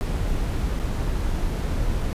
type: noise with dropouts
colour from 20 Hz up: brown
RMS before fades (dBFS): -24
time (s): 0.01-2.13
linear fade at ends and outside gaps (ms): 0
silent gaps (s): 0.792-0.798
effects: resampled to 32000 Hz